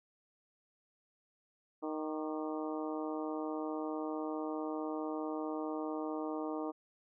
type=harmonic tone with a mistuned harmonic; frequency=155.4 Hz; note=D#3; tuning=2 cents flat; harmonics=2 / 3 / 4 / 5 / 6 / 7 / 8; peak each=-38 / -42 / -44 / -46 / -48 / -49 / -50 dBFS; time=1.82-6.72 s; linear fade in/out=20 ms; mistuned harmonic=8; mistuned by=-59 cents; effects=none